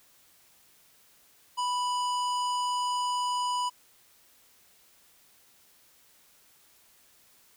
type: harmonic tone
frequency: 987.8 Hz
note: B5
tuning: in tune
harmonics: 1 / 3 / 5 / 7 / 9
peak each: -27 / -37 / -41 / -44 / -46 dBFS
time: 1.57-3.7 s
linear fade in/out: 20 ms
effects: white hiss -61 dBFS RMS until 7.56 s